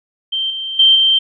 sine tone with level steps, 3136 Hz, G7, in tune, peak -16 / -21 / -6 / -9 dBFS, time 0.32-1.19 s, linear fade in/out 10 ms, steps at 0.5 / 0.79 / 0.95 s, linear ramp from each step 5 ms, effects none

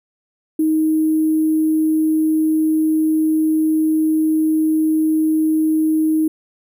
sine tone with sample-and-hold, 313.6 Hz, D#4, 14 cents sharp, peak -13 dBFS, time 0.59-6.28 s, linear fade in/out 5 ms, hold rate 11025 Hz, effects none

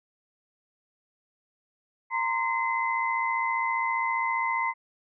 sine tone cluster, 925 / 1040 / 2050 Hz, A#5 / C6 / C7, -14 / -11 / -36 cents, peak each -29 dBFS, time 2.1-4.74 s, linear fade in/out 50 ms, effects none

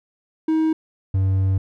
triangle tone pair in turn, 317.2 / 95.68 Hz, D#4 / G2, +33 / -41 cents, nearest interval octave + major sixth, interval 2074 cents, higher first, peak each -14 dBFS, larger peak neither, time 0.48-0.73 / 1.14-1.58 s, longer second, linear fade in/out 5 ms, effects none

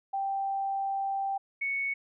sine tone pair in turn, 784 / 2217 Hz, G5 / C#7, 0 / 0 cents, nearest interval octave + tritone, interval 1800 cents, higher second, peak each -28 dBFS, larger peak neither, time 0.13-1.38 / 1.61-1.94 s, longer first, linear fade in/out 10 ms, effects none

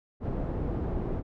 pink low-pass noise, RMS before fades -31 dBFS, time 0.2-1.23 s, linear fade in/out 50 ms, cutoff 530 Hz, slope 12 dB/octave, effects none

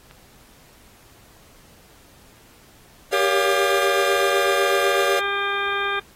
click, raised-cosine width 0.3 ms, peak -28 dBFS, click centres 0.111 s
square chord, G half-diminished seventh, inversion none, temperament just, 392 / 470.4 / 564.5 / 705.6 Hz, G4 / Bb4 / Db5 / F5, 0 / +16 / +31 / +18 cents, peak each -24 / -27 / -24 / -28 dBFS, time 3.12-5.2 s, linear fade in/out 10 ms
harmonic tone, 400 Hz, G4, 35 cents sharp, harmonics 1 / 2 / 3 / 4 / 5 / 6 / 8 / 9, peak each -29 / -32 / -26 / -26 / -37 / -30 / -34 / -33 dBFS, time 3.13-6 s, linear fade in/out 10 ms
effects pink hiss -52 dBFS RMS until 6.15 s + AAC 48 kbps

